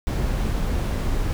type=noise; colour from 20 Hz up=brown; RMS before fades=-23 dBFS; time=0.07-1.33 s; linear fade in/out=0 ms; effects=none